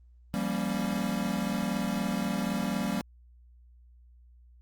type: chord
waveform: square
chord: G half-diminished seventh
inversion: third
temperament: equal with one note detuned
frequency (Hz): 172.11 / 196 / 233.1 / 277.2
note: F3 / G3 / Bb3 / Db4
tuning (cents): -25 / 0 / 0 / 0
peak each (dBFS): -37 / -32 / -34 / -38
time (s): 0.34-3.01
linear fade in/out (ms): 0
effects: added 60 Hz sine -53 dBFS peak until 4.61 s + Opus 24 kbps